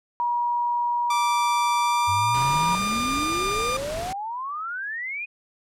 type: tone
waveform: sine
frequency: 958 Hz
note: A#5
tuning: 47 cents sharp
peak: -21 dBFS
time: 0.2-2.75 s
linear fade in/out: 0 ms
type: tone with pitch glide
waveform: sawtooth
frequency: 1173 to 1200.4 Hz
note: D6 to D6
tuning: -2 to +38 cents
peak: -20 dBFS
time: 1.1-3.77 s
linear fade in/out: 5 ms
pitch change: +40 cents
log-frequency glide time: 1.8-2.38 s
type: exponential sweep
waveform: sine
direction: up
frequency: 90 to 2513 Hz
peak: -28 dBFS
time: 2.07-5.26 s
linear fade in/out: 20 ms
type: noise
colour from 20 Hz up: pink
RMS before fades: -34 dBFS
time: 2.34-4.13 s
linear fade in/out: 5 ms
effects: low-pass 10000 Hz 12 dB/octave